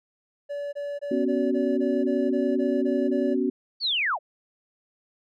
triangle tone bursts, 574 Hz, D5, 40 cents flat, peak -27 dBFS, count 11, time 0.49-3.35 s, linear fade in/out 20 ms, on 240 ms, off 22 ms
sine chord, B suspended second, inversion none, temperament equal with one note detuned, 246.9 / 277.2 / 373.4 Hz, B3 / C#4 / F#4, 0 / 0 / +16 cents, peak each -26 dBFS, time 1.11-3.5 s, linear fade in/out 5 ms
sine linear sweep, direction down, 4627 to 523.3 Hz, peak -22 dBFS, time 3.8-4.19 s, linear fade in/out 50 ms
effects none

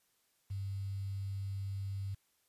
sine tone with quantisation, 98 Hz, G2, in tune, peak -36 dBFS, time 0.5-2.15 s, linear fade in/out 10 ms, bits 10, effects white hiss -75 dBFS RMS until 2.48 s + resampled to 32000 Hz

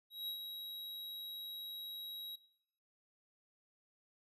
square tone with ADSR envelope, 3844 Hz, B7, 48 cents flat, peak -38 dBFS, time 0.1-2.36 s, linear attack 180 ms, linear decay 95 ms, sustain -6 dB, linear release 9 ms, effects noise-tail reverb RT60 0.7 s tail -18 dB re dry + resampled to 32000 Hz

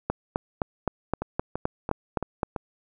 two click trains, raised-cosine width 1 ms, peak -10 / -15 dBFS, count 10 / 5, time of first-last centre 0.1-2.432 / 1.22-2.562 s, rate 3.86 / 2.98 Hz, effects none

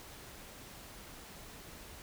silence, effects pink hiss -51 dBFS RMS until 2.02 s

